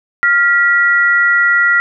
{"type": "tone pair together", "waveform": "sine", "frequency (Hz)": [1400, 1938.9], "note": ["F6", "B6"], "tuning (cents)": [4, -32], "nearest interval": "tritone", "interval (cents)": 564, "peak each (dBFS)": -11, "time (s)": [0.23, 1.8], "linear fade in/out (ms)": 0, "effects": []}